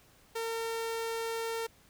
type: tone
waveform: sawtooth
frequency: 455.4 Hz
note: A#4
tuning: 40 cents flat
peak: -29 dBFS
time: 0.35-1.67 s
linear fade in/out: 10 ms
effects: pink hiss -62 dBFS RMS until 1.89 s